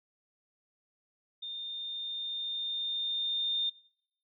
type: tone with level ramp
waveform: sine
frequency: 3627 Hz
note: A#7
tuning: 48 cents flat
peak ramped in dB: -37 to -27 dBFS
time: 1.42-3.7 s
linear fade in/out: 10 ms
effects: noise-tail reverb RT60 0.7 s tail -23 dB re dry